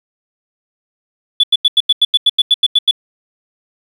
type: tone bursts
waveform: sine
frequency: 3447 Hz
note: A7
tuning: 36 cents flat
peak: -5 dBFS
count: 13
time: 1.4-2.911 s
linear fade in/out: 5 ms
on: 35 ms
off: 88 ms
effects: tanh soft clip ceiling -2 dBFS + 7-bit